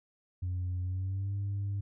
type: tone with pitch glide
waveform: sine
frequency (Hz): 90.6 to 99.95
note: F#2 to G2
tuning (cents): -36 to +34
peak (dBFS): -29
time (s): 0.42-1.81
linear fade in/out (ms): 10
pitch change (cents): +170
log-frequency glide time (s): 0.82-1.34
effects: tanh soft clip ceiling -29 dBFS